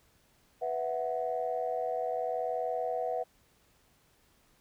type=chord; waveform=sine; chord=B suspended fourth; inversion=none; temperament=equal; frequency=493.9 / 659.3 / 740 Hz; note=B4 / E5 / F#5; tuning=0 / 0 / 0 cents; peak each=-34 dBFS; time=0.61-3.24 s; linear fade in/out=20 ms; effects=tanh soft clip ceiling -21 dBFS + pink hiss -67 dBFS RMS until 4.6 s